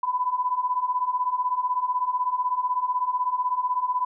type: beating tone pair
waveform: sine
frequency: 987.8 / 1003.8 Hz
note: B5 / B5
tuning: 0 / +28 cents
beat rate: 16 Hz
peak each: -27 / -24 dBFS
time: 0.03-4.05 s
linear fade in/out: 5 ms
effects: none